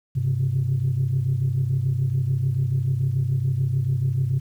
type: tone cluster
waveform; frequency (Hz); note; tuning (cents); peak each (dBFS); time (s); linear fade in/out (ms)
sine; 100.4 / 131.9 / 138.8; G2 / C3 / C#3; +42 / +14 / +3; -25 / -20 / -28; 0.15-4.4; 20
effects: tanh soft clip ceiling -14 dBFS + 9-bit